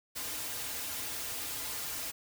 white noise with comb filter, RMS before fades -38 dBFS, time 0.15-2.12 s, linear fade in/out 20 ms, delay 5.3 ms, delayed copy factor -0.75, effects none

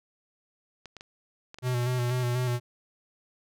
clicks, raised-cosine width 0.2 ms, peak -26 dBFS, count 10, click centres 0.857 / 0.967 / 1.009 / 1.544 / 1.586 / 1.674 / 1.831 / 2.002 / 2.096 / 2.205 s
square tone with vibrato, 123.9 Hz, B2, 6 cents sharp, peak -26 dBFS, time 1.62-2.6 s, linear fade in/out 50 ms, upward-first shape square, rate 4.1 Hz, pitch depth 31 cents each way
effects none

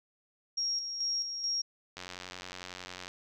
sine tone with tremolo, 5588 Hz, F8, in tune, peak -29 dBFS, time 0.57-1.62 s, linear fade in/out 10 ms, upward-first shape square, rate 2.3 Hz, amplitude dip 50%
click train, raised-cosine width 0.2 ms, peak -24 dBFS, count 102, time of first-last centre 1.97-3.08 s, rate 91 Hz
effects none

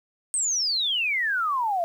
sine exponential sweep, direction down, 8600 to 659.3 Hz, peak -22 dBFS, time 0.34-1.84 s, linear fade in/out 0 ms, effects 9-bit

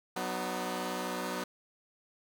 10% pulse tone cluster, 186 / 248.1 / 304.8 Hz, F#3 / B3 / D#4, +9 / +8 / -36 cents, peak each -29 / -29 / -32 dBFS, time 0.16-1.44 s, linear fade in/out 5 ms, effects none

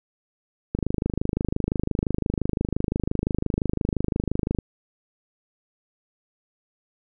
click train, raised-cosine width 3 ms, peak -10 dBFS, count 100, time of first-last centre 0.75-4.587 s, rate 25.8 Hz, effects none

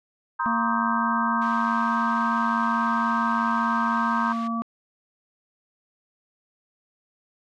sine chord, C minor seventh, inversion third, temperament just, 941.9 / 1046.5 / 1255.8 / 1569.8 Hz, Bb5 / C6 / Eb6 / G6, +18 / 0 / +16 / +2 cents, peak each -27 / -28 / -29 / -30 dBFS, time 0.39-4.33 s, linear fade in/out 10 ms
harmonic tone, 230 Hz, A#3, 23 cents flat, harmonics 1 / 3 / 5, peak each -26 / -36 / -29 dBFS, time 0.46-4.62 s, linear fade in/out 0 ms
pink high-pass noise, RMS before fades -43 dBFS, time 1.41-4.48 s, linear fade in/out 10 ms, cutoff 1100 Hz, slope 96 dB/octave
effects low-pass 4000 Hz 12 dB/octave

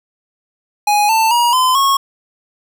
square tone with pitch steps, 830.6 / 890.2 / 954.1 / 1022.6 / 1096 Hz, G#5 / A5 / A#5 / C6 / C#6, 0 / +20 / +40 / -40 / -20 cents, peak -11 dBFS, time 0.87-1.97 s, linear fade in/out 5 ms, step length 220 ms, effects none

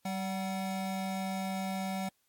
square tone pair together, 192.6 / 748.5 Hz, G3 / F#5, -30 / +20 cents, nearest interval 2 octaves, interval 2350 cents, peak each -35 / -39 dBFS, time 0.05-2.09 s, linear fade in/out 5 ms, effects white hiss -75 dBFS RMS until 2.28 s + AAC 64 kbps

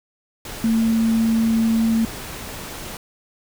sine tone in noise, 225.6 Hz, A3, 44 cents sharp, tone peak -15 dBFS, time 0.64-2.05 s, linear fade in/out 2 ms, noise pink, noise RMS -33 dBFS, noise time 0.45-2.97 s, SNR +15 dB, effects none

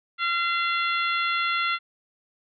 harmonic tone with a mistuned harmonic, 685 Hz, F5, 34 cents flat, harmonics 2 / 3 / 4 / 5 / 6, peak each -25 / -28 / -31 / -32 / -38 dBFS, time 0.18-1.79 s, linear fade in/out 50 ms, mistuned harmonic 6, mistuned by +26 cents, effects none

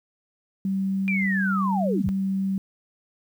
sine tone, 193.1 Hz, G3, 26 cents flat, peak -22 dBFS, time 0.65-2.58 s, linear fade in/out 2 ms
sine linear sweep, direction down, 2412 to 51.91 Hz, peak -24 dBFS, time 1.08-2.09 s, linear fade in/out 0 ms
effects 9-bit

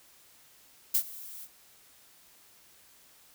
violet noise with ADSR envelope, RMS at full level -23 dBFS, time 0.94-1.48 s, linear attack 10 ms, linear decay 76 ms, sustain -21 dB, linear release 43 ms, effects white hiss -59 dBFS RMS until 3.34 s

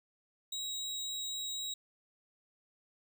30% pulse tone, 3826 Hz, A#7, 44 cents sharp, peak -34 dBFS, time 0.52-1.74 s, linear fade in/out 5 ms, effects none

